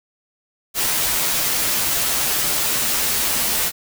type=noise with comb filter; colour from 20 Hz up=white; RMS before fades=-20 dBFS; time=0.74-3.72 s; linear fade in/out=50 ms; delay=11 ms; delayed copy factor=-0.7; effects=none